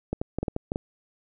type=clicks; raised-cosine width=2 ms; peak=-14 dBFS; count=8; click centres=0.13 / 0.215 / 0.386 / 0.43 / 0.482 / 0.564 / 0.719 / 0.759 s; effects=none